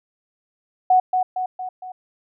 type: tone with echo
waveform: sine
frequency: 740 Hz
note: F#5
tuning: in tune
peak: -11 dBFS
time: 0.9-1 s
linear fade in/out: 5 ms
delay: 230 ms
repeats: 4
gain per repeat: -5 dB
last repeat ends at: 1.92 s
effects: none